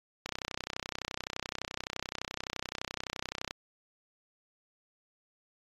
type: click train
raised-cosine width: 0.2 ms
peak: -17 dBFS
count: 104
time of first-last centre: 0.26-3.509 s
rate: 31.7 Hz
effects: AAC 32 kbps